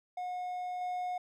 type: tone with level steps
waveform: triangle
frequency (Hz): 724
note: F#5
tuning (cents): -38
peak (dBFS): -33 / -31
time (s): 0.17-1.18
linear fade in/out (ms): 5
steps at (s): 0.81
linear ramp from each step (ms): 2
effects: none